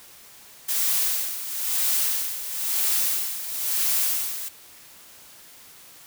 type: noise with tremolo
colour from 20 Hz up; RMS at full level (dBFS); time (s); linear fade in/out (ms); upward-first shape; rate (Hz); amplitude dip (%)
blue; -22; 0.68-4.49; 10; sine; 1; 70
effects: white hiss -48 dBFS RMS until 6.06 s